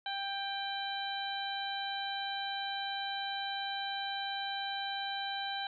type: harmonic tone with a mistuned harmonic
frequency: 790 Hz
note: G5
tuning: 13 cents sharp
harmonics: 1 / 2 / 3 / 4 / 5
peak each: -38 / -41 / -49 / -42 / -41 dBFS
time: 0.06-5.67 s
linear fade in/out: 2 ms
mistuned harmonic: 4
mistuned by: -34 cents
effects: none